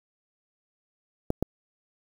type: clicks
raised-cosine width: 2 ms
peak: -11 dBFS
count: 2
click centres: 1.304 / 1.426 s
effects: 7-bit